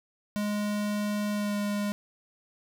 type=tone with pitch glide; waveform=square; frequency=207.7 to 205.3 Hz; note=G#3 to G#3; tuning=0 to -20 cents; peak=-28 dBFS; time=0.36-1.92 s; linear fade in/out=0 ms; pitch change=-20 cents; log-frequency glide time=1.32-1.56 s; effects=none